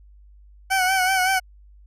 20% pulse tone with vibrato, 752 Hz, F#5, 28 cents sharp, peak -13 dBFS, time 0.7-1.4 s, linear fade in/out 20 ms, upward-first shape sine, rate 5.3 Hz, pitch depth 50 cents each way, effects added 50 Hz sine -46 dBFS peak until 1.86 s + resampled to 32000 Hz

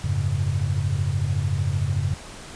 sine chord, F# suspended second, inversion none, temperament equal with one note detuned, 90.44 / 103.83 / 138.59 Hz, F#2 / G#2 / C#3, -39 / 0 / 0 cents, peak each -25 dBFS, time 0.04-2.14 s, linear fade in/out 5 ms, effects pink hiss -40 dBFS RMS until 2.55 s + resampled to 22050 Hz

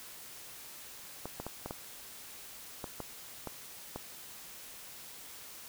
clicks, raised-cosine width 1 ms, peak -24 dBFS, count 9, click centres 1.256 / 1.4 / 1.466 / 1.66 / 1.709 / 2.842 / 3.003 / 3.473 / 3.96 s, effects white hiss -49 dBFS RMS until 5.68 s

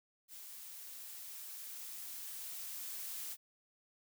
blue noise with level ramp, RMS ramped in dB -51 to -43 dBFS, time 0.28-3.37 s, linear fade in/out 50 ms, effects none

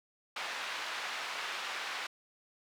pink band-pass noise, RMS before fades -39 dBFS, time 0.36-2.07 s, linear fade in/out 5 ms, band 1100 to 3600 Hz, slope 12 dB/octave, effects none

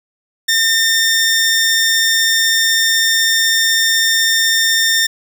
15% pulse tone, 1812 Hz, A#6, 50 cents flat, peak -5 dBFS, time 0.48-5.07 s, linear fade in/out 10 ms, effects none

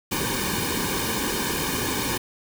pink noise with comb filter, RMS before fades -26 dBFS, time 0.11-2.18 s, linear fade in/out 10 ms, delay 1.5 ms, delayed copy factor -0.85, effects none

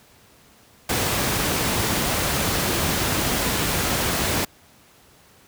pink noise, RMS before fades -22 dBFS, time 0.89-4.45 s, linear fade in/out 5 ms, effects pink hiss -53 dBFS RMS until 5.47 s + high-pass 60 Hz 12 dB/octave

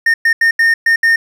triangle tone bursts at uneven times, 1829 Hz, A#6, 33 cents flat, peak -6 dBFS, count 6, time 0.06-0.14 / 0.25-0.33 / 0.41-0.51 / 0.59-0.74 / 0.86-0.96 / 1.03-1.16 s, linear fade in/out 5 ms, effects none

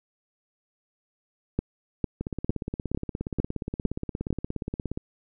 two click trains, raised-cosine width 3 ms, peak -11 / -17 dBFS, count 7 / 48, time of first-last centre 1.59-4.305 / 2.21-4.975 s, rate 2.21 / 17 Hz, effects none

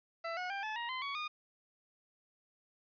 20% pulse tone with pitch steps, 667 / 727.4 / 793.2 / 865 / 943.3 / 1028.7 / 1121.8 / 1223.3 Hz, E5 / F#5 / G5 / A5 / A#5 / C6 / C#6 / D#6, +20 / -30 / +20 / -30 / +20 / -30 / +20 / -30 cents, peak -32 dBFS, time 0.24-1.28 s, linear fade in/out 10 ms, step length 130 ms, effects resampled to 11025 Hz + 11-bit

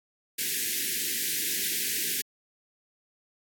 white band-stop noise, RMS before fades -29 dBFS, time 0.38-2.22 s, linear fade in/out 10 ms, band 440 to 1600 Hz, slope 96 dB/octave, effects high-pass 200 Hz 12 dB/octave + AAC 64 kbps

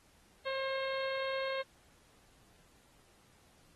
harmonic tone, 535 Hz, C5, 38 cents sharp, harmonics 1 / 2 / 3 / 4 / 5 / 6 / 7 / 8, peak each -35 / -42 / -43 / -44 / -50 / -50 / -51 / -51 dBFS, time 0.45-1.63 s, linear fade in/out 20 ms, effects pink hiss -66 dBFS RMS until 3.75 s + AAC 32 kbps

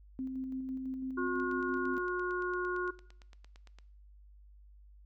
sine tone with tremolo, 261.6 Hz, C4, in tune, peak -34 dBFS, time 0.19-1.98 s, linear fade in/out 0 ms, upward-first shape square, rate 6 Hz, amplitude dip 25%
harmonic tone, 360 Hz, F#4, 47 cents flat, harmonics 1 / 3 / 4, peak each -34 / -39 / -37 dBFS, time 1.17-2.91 s, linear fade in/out 10 ms
click train, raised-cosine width 0.2 ms, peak -38 dBFS, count 22, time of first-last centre 1.4-3.786 s, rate 8.8 Hz
effects noise-tail reverb RT60 0.6 s tail -18 dB re dry + added 50 Hz sine -54 dBFS peak until 5.05 s

